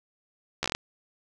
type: slowing click train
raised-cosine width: 0.2 ms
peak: -10 dBFS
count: 7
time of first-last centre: 0.63-0.75 s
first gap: 13 ms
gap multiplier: 1.17
effects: none